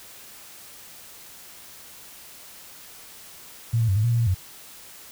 sine tone with pitch steps, 115.4 / 113.9 / 95.6 / 107 / 118.6 / 117.3 / 116.4 / 92.9 Hz, A#2 / A#2 / G2 / A2 / A#2 / A#2 / A#2 / F#2, -17 / -40 / -43 / -48 / +30 / +11 / -2 / +7 cents, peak -18 dBFS, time 3.73-4.346 s, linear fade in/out 10 ms, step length 77 ms, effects white hiss -45 dBFS RMS until 5.11 s

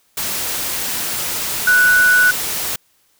sine tone in noise, 1480 Hz, F#6, in tune, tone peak -9 dBFS, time 1.67-2.31 s, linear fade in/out 5 ms, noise white, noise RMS -22 dBFS, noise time 0.17-2.76 s, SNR +10 dB, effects white hiss -59 dBFS RMS until 3.19 s

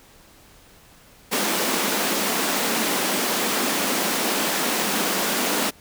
pink high-pass noise, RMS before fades -23 dBFS, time 1.31-5.71 s, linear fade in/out 20 ms, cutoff 190 Hz, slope 48 dB/octave, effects pink hiss -51 dBFS RMS until 5.8 s

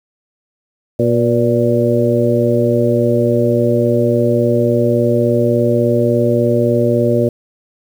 harmonic tone with a mistuned harmonic, 119.9 Hz, A#2, 49 cents sharp, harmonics 1 / 2 / 3 / 4 / 5, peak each -17 / -17 / -17 / -17 / -17 dBFS, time 0.99-7.29 s, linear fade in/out 5 ms, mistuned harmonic 5, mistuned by -48 cents, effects 7-bit

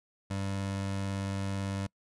25% pulse tone, 98 Hz, G2, in tune, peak -28 dBFS, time 0.3-1.87 s, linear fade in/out 10 ms, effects noise-tail reverb RT60 0.1 s tail -26 dB re dry + resampled to 24000 Hz

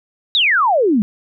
sine exponential sweep, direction down, 3938 to 196 Hz, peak -11 dBFS, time 0.35-1.02 s, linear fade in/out 0 ms, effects none

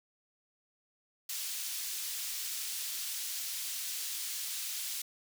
pink high-pass noise, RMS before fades -38 dBFS, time 1.29-5.02 s, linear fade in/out 5 ms, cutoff 4000 Hz, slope 12 dB/octave, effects none

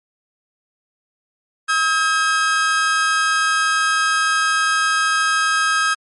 40% pulse tone pair together, 1280.2 / 1613 Hz, D#6 / G6, +49 / +49 cents, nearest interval major third, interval 400 cents, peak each -17 dBFS, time 1.68-5.95 s, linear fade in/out 20 ms, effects MP3 48 kbps

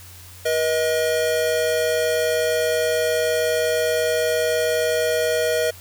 square tone pair together, 481.2 / 630 Hz, B4 / D#5, -45 / +21 cents, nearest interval perfect fourth, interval 466 cents, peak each -22 dBFS, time 0.45-5.71 s, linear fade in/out 10 ms, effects added 90 Hz sine -43 dBFS peak until 5.8 s + white hiss -44 dBFS RMS until 5.8 s

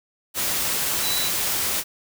sine tone in noise, 3951 Hz, B7, in tune, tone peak -26 dBFS, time 1.01-1.31 s, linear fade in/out 50 ms, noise white, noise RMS -24 dBFS, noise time 0.34-1.84 s, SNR -5 dB, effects none

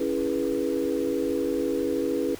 sine chord, C# minor seventh, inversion none, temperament equal with one note detuned, 277.2 / 329.6 / 415.3 / 487.9 Hz, C#4 / E4 / G#4 / B4, 0 / 0 / 0 / -21 cents, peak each -29 dBFS, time 0-2.35 s, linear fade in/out 5 ms, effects pink hiss -44 dBFS RMS until 2.39 s

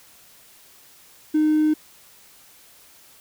triangle tone with hard clipping, 307.3 Hz, D#4, 21 cents flat, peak -16 dBFS, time 1.34-1.74 s, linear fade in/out 10 ms, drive 4 dB, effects white hiss -51 dBFS RMS until 3.2 s

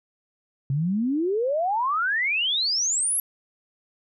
sine exponential sweep, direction up, 130.81 to 11580 Hz, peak -21 dBFS, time 0.7-3.2 s, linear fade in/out 2 ms, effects none

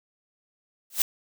blue noise with exponential growth, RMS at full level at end -17 dBFS, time 0.9-1.02 s, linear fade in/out 2 ms, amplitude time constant 25 ms, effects none

